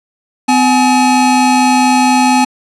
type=tone pair together; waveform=square; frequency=254.3 / 847.2 Hz; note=C4 / G#5; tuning=-49 / +34 cents; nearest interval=octave + major sixth; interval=2083 cents; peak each=-11 dBFS; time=0.48-2.45 s; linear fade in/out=10 ms; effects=resampled to 24000 Hz